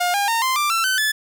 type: tone with pitch steps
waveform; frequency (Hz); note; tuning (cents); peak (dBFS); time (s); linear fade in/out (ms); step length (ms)
sawtooth; 711 / 807.3 / 916.7 / 1041 / 1182 / 1342.2 / 1524.1 / 1730.6; F5 / G#5 / A#5 / C6 / D6 / E6 / G6 / A6; +31 / -49 / -29 / -9 / +11 / +31 / -49 / -29; -14; 0-1.12; 10; 140
effects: none